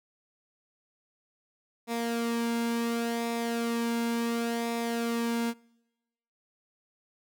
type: tone with flanger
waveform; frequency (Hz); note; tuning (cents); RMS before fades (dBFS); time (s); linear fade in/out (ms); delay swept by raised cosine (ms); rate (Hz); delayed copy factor
sawtooth; 233.1; A#3; 0; -30; 1.87-5.54; 50; 0.66 to 1.64; 0.7; -0.5
effects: noise-tail reverb RT60 1.0 s tail -26 dB re dry